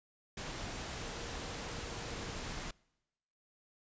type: tone in noise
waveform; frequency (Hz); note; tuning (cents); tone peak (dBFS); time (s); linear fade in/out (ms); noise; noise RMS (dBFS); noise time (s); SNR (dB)
sine; 468.4; A#4; +8; -52; 1.02-2.33; 5; pink; -42; 0.37-2.71; -13
effects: noise-tail reverb RT60 1.0 s tail -26 dB re dry + resampled to 16000 Hz